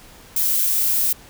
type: noise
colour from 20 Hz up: violet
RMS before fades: -19 dBFS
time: 0.36-1.13 s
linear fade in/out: 5 ms
effects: pink hiss -45 dBFS RMS until 1.29 s